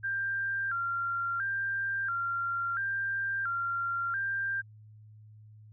sine tone with vibrato, 1480 Hz, F#6, in tune, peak -29 dBFS, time 0.03-4.62 s, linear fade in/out 20 ms, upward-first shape square, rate 0.73 Hz, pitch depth 120 cents each way, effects added 107 Hz sine -50 dBFS peak until 5.72 s

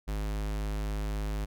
square tone, 51.91 Hz, G#1, in tune, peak -31 dBFS, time 0.07-1.46 s, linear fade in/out 20 ms, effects none

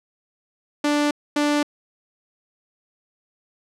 sawtooth tone pair in turn, 293.7 / 293.7 Hz, D4 / D4, 0 / 0 cents, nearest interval unison, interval 0 cents, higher neither, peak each -14 dBFS, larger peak neither, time 0.84-1.11 / 1.36-1.63 s, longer neither, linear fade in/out 5 ms, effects low-pass 8000 Hz 12 dB/octave

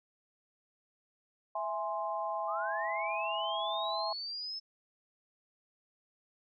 sine chord, E augmented, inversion none, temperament equal, 659.3 / 830.6 / 1046.5 Hz, E5 / G#5 / B#5, 0 / 0 / 0 cents, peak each -37 dBFS, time 1.55-4.13 s, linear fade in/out 5 ms
sine linear sweep, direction up, 1152 to 5274 Hz, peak -37 dBFS, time 2.47-4.6 s, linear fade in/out 20 ms
effects none

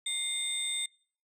sine tone cluster, 2107 / 3628 / 8170 Hz, C7 / A#7 / C9, +12 / -48 / -42 cents, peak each -39 / -31 / -34 dBFS, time 0.06-0.86 s, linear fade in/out 5 ms, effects noise-tail reverb RT60 0.5 s tail -25 dB re dry + tanh soft clip ceiling -24 dBFS

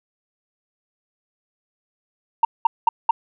sine tone bursts, 920 Hz, A#5, 23 cents flat, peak -9 dBFS, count 4, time 2.43-3.11 s, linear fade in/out 5 ms, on 20 ms, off 200 ms, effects tanh soft clip ceiling -7 dBFS

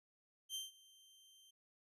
sawtooth tone with ADSR envelope, 3136 Hz, G7, in tune, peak -37 dBFS, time 0.49-1.51 s, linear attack 60 ms, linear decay 160 ms, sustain -23 dB, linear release 10 ms, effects resampled to 32000 Hz

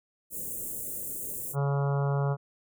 white band-stop noise, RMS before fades -36 dBFS, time 0.3-1.56 s, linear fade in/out 50 ms, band 570 to 7400 Hz, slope 48 dB/octave
harmonic tone, 140.4 Hz, C#3, 22 cents sharp, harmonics 1 / 3 / 4 / 5 / 6 / 7 / 8 / 9 / 10, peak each -25 / -35 / -37 / -39 / -41 / -42 / -43 / -44 / -45 dBFS, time 1.53-2.37 s, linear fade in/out 50 ms
effects none

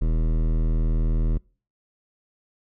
sine tone with hard clipping, 40.08 Hz, E1, 48 cents flat, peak -21 dBFS, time 0.01-1.38 s, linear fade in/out 10 ms, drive 16 dB, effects noise-tail reverb RT60 0.4 s tail -26 dB re dry

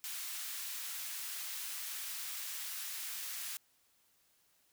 white high-pass noise, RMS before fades -42 dBFS, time 0.04-3.57 s, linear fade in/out 0 ms, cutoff 1400 Hz, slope 12 dB/octave, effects white hiss -72 dBFS RMS until 4.72 s

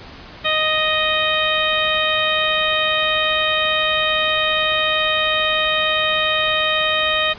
harmonic tone, 622.3 Hz, D#5, in tune, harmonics 1 / 2 / 3 / 4 / 5 / 6, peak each -23 / -23 / -23 / -23 / -23 / -23 dBFS, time 0.44-7.34 s, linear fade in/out 20 ms, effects pink hiss -38 dBFS RMS until 7.38 s + resampled to 11025 Hz

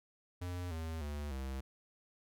square tone with pitch steps, 89.2 / 80.86 / 73.29 / 66.44 Hz, F2 / E2 / D2 / C2, +37 / -33 / -3 / +27 cents, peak -39 dBFS, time 0.41-1.61 s, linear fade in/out 10 ms, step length 300 ms, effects none

